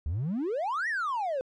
triangle exponential two-way sweep, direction up then down, 69.3 to 1948 to 501 Hz, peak -25 dBFS, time 0.06-1.41 s, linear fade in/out 0 ms, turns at 0.88 s, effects tanh soft clip ceiling -23 dBFS + resampled to 22050 Hz

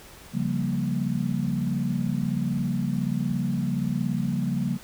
sine chord, G half-diminished seventh, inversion second, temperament equal, 138.59 / 174.61 / 196 / 233.1 Hz, Db3 / F3 / G3 / Bb3, 0 / 0 / 0 / 0 cents, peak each -29 dBFS, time 0.32-4.79 s, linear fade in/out 50 ms, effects pink hiss -47 dBFS RMS until 4.83 s

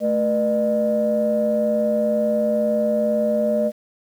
sine tone cluster, 220.3 / 481.9 / 604 Hz, A3 / B4 / D5, +2 / -43 / +48 cents, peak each -22 / -26 / -18 dBFS, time 0-3.72 s, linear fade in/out 50 ms, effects tanh soft clip ceiling -9 dBFS + 8-bit

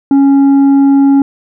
sine tone with tanh clipping, 276.5 Hz, C#4, 4 cents flat, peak -5 dBFS, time 0.11-1.22 s, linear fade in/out 2 ms, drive 5 dB, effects none

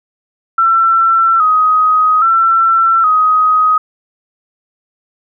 sine tone with vibrato, 1300 Hz, E6, 24 cents flat, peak -7 dBFS, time 0.58-3.78 s, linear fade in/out 5 ms, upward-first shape square, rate 0.61 Hz, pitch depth 58 cents each way, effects none

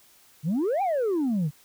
sine exponential two-way sweep, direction up then down, 138.59 to 817 to 138.59 Hz, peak -20 dBFS, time 0.43-1.51 s, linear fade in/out 50 ms, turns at 0.82 s, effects tanh soft clip ceiling -21 dBFS + white hiss -57 dBFS RMS until 1.64 s

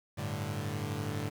sawtooth chord, G suspended second, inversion none, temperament equal, 98 / 110 / 146.83 Hz, G2 / A2 / D3, 0 / 0 / 0 cents, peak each -34 dBFS, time 0.17-1.3 s, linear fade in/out 20 ms, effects 9-bit

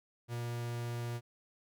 45% pulse tone, 119 Hz, A#2, 36 cents sharp, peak -36 dBFS, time 0.28-1.21 s, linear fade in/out 50 ms, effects none

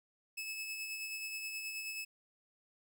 sawtooth tone with tremolo, 2600 Hz, E7, 24 cents flat, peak -35 dBFS, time 0.37-2.05 s, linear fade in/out 10 ms, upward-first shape sine, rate 9.4 Hz, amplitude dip 35%, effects 12-bit

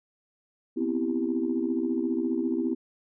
sine chord, C major seventh, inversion third, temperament equal, 246.9 / 261.6 / 329.6 / 392 Hz, B3 / C4 / E4 / G4, 0 / 0 / 0 / 0 cents, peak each -30 / -30 / -28 / -33 dBFS, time 0.76-2.75 s, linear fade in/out 20 ms, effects tanh soft clip ceiling -15 dBFS

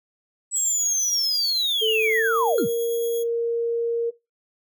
sine linear sweep, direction down, 7930 to 77.7 Hz, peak -20 dBFS, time 0.51-2.68 s, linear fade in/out 50 ms
5% pulse tone with tremolo, 3322 Hz, G#7, in tune, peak -25 dBFS, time 0.55-3.24 s, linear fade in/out 20 ms, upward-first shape sine, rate 8.9 Hz, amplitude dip 30%
sine tone with pitch glide, 440 to 466.2 Hz, A4 to A#4, 0 to 0 cents, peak -20 dBFS, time 1.81-4.11 s, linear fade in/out 20 ms, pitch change +100 cents, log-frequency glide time 2.11-2.48 s
square tone with exponential decay, 1396.9 Hz, F6, in tune, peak -29 dBFS, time 2.58-2.7 s, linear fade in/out 2 ms, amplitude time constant 24 ms
effects noise-tail reverb RT60 0.2 s tail -17 dB re dry

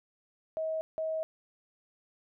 sine tone bursts at uneven times, 637 Hz, D#5, 41 cents sharp, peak -30 dBFS, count 2, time 0.57-0.81 / 0.98-1.23 s, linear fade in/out 0 ms, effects none

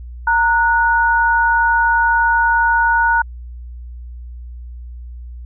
sine tone pair together, 923 / 1465.2 Hz, A#5 / F#6, -17 / -17 cents, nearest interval minor sixth, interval 800 cents, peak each -14 dBFS, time 0.27-3.22 s, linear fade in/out 5 ms, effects added 60 Hz sine -29 dBFS peak until 5.45 s

